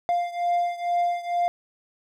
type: beating tone pair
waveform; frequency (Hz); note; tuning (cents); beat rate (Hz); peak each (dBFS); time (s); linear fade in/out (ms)
triangle; 698.5 / 700.7; F5 / F5; 0 / +6; 2.2; -22 / -25; 0.09-1.48; 0
effects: none